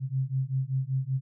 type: beating tone pair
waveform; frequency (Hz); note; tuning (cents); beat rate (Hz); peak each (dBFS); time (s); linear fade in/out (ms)
sine; 130 / 135.2; C3 / C#3; -11 / -43; 5.2; -29; 0-1.21; 50
effects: none